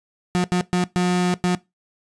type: tone bursts at uneven times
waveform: 35% pulse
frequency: 179.5 Hz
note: F3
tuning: 48 cents sharp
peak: -15 dBFS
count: 5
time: 0.35-0.44 / 0.52-0.61 / 0.73-0.84 / 0.96-1.34 / 1.44-1.55 s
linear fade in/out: 0 ms
effects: noise-tail reverb RT60 0.2 s tail -20 dB re dry + resampled to 22050 Hz